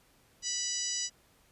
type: harmonic tone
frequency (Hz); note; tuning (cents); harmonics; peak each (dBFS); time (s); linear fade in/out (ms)
981; B5; -12; 2 / 3 / 4 / 5 / 6 / 7 / 8; -46 / -42 / -43 / -37 / -35 / -40 / -42; 0.42-1.1; 50
effects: pink hiss -65 dBFS RMS until 1.51 s + resampled to 32000 Hz